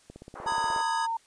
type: click train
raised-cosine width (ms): 2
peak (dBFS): -30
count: 12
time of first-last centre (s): 0.1-0.763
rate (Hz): 16.6
type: band-pass noise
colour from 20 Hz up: white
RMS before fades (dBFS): -41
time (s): 0.35-0.82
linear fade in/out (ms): 10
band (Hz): 370 to 1200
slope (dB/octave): 24
type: chord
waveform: square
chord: G# minor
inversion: first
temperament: equal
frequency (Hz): 987.8 / 1244.5 / 1661.2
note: B5 / D#6 / G#6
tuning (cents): 0 / 0 / 0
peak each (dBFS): -35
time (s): 0.46-1.07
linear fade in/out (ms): 20
type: tone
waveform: sine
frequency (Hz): 912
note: A#5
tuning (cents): -38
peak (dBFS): -27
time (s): 0.46-1.17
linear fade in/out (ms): 5
effects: white hiss -61 dBFS RMS until 1.26 s + resampled to 22050 Hz